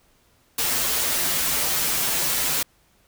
white noise with comb filter, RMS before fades -23 dBFS, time 0.58-2.63 s, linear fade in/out 5 ms, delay 9.7 ms, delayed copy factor -0.95, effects pink hiss -61 dBFS RMS until 3.07 s

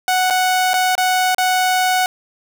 sawtooth tone with dropouts, 740 Hz, F#5, in tune, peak -10 dBFS, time 0.08-2.06 s, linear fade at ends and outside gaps 1 ms, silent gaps 0.301-0.306 / 0.734-0.74 / 0.953-0.979 / 1.347-1.382 s, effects none

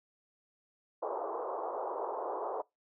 pink band-pass noise, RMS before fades -37 dBFS, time 1.02-2.62 s, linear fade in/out 10 ms, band 390 to 1100 Hz, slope 48 dB/octave, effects noise-tail reverb RT60 0.2 s tail -24 dB re dry

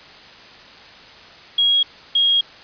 sine tone pair in turn, 3299 / 3272 Hz, G#7 / G#7, -12 / -26 cents, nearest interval unison, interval 14 cents, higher first, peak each -13 dBFS, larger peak neither, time 1.58-1.83 / 2.15-2.41 s, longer second, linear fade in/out 5 ms, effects white hiss -42 dBFS RMS until 2.63 s + resampled to 11025 Hz

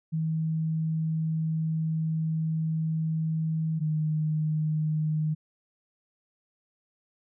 sine tone pair in turn, 159.6 / 154.88 Hz, D#3 / D#3, +44 / -8 cents, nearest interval minor second, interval 52 cents, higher first, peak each -25 / -24 dBFS, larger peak second, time 0.12-3.8 / 3.8-5.35 s, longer first, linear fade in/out 20 ms, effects none

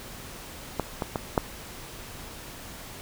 clicks, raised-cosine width 1 ms, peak -11 / -13 / -13 / -6 dBFS, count 4, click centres 0.797 / 1.022 / 1.158 / 1.378 s, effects pink hiss -42 dBFS RMS until 3.01 s

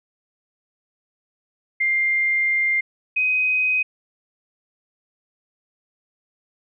sine tone pair in turn, 2100 / 2513 Hz, C7 / D#7, +6 / +17 cents, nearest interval minor third, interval 311 cents, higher second, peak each -17 dBFS, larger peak neither, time 1.8-2.81 / 3.16-3.83 s, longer first, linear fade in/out 10 ms, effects none

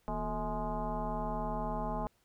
sine tone with frequency modulation, 440 Hz, A4, in tune, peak -32 dBFS, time 0.08-2.07 s, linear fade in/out 0 ms, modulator 201 Hz, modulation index 2.9, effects pink hiss -72 dBFS RMS until 2.24 s

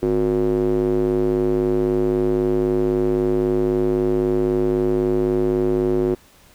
square tone with band-pass filter, 51.91 Hz, G#1, in tune, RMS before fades -19 dBFS, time 0.02-6.15 s, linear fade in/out 10 ms, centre 360 Hz, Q 4.1, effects pink hiss -51 dBFS RMS until 6.54 s

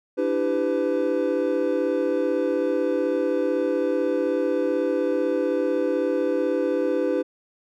triangle chord, E minor seventh, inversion third, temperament equal with one note detuned, 293.7 / 329.6 / 392 / 503.4 Hz, D4 / E4 / G4 / B4, 0 / 0 / 0 / +33 cents, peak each -25 / -26 / -25 / -22 dBFS, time 0.17-7.23 s, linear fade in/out 20 ms, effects none

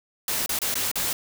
white noise with dropouts, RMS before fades -26 dBFS, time 0.28-1.13 s, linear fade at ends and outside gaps 2 ms, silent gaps 0.461-0.492 / 0.589-0.617 / 0.742-0.754 / 0.915-0.956 s, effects none

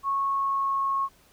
sine tone with pitch glide, 1100 to 1093 Hz, C#6 to C#6, -14 to -25 cents, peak -23 dBFS, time 0.03-1.09 s, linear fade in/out 50 ms, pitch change -11 cents, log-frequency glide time 0.23-0.88 s, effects pink hiss -59 dBFS RMS until 1.32 s

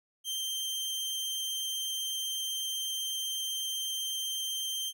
sawtooth tone, 3146 Hz, G7, 6 cents sharp, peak -29 dBFS, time 0.24-4.93 s, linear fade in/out 50 ms, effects none

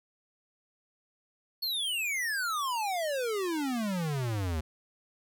square exponential sweep, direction down, 4435 to 75 Hz, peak -30 dBFS, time 1.62-4.61 s, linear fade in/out 10 ms, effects none

